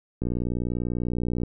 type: click train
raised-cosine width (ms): 3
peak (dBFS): -15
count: 74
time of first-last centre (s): 0.22-1.435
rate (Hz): 60.1
effects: none